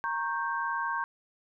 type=chord; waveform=sine; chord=G diminished; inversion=first; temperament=equal with one note detuned; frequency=932.3 / 1092.8 / 1568 Hz; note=Bb5 / Db6 / G6; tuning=0 / -25 / 0 cents; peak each=-33 dBFS; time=0.04-1.04 s; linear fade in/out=0 ms; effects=none